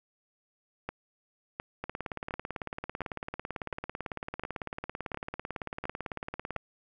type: two click trains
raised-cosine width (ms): 0.5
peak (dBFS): -19 / -20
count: 9 / 86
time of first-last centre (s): 0.89-6.564 / 1.84-6.562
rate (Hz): 1.41 / 18
effects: none